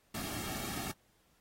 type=noise with comb filter; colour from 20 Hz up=pink; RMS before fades=-40 dBFS; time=0.14-0.92 s; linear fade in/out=10 ms; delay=2 ms; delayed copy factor=-0.7; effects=pink hiss -71 dBFS RMS until 1.4 s + AAC 48 kbps